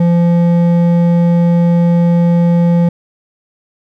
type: tone with hard clipping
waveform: triangle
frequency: 171.7 Hz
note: F3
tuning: 29 cents flat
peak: -9 dBFS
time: 0-2.89 s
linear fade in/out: 5 ms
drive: 12 dB
effects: none